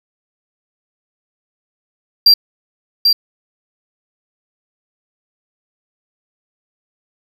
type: tone with echo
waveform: triangle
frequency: 4731 Hz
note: D8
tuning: 12 cents sharp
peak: -3 dBFS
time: 2.26-2.34 s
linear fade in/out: 5 ms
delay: 790 ms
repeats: 1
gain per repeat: -4 dB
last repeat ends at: 3.13 s
effects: 7-bit